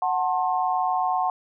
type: chord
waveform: sine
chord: F# diminished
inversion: none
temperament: just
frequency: 740 / 888 / 1065.6 Hz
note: F#5 / A5 / C6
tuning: 0 / +16 / +31 cents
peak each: -23 / -27 / -27 dBFS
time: 0.02-1.3 s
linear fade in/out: 2 ms
effects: none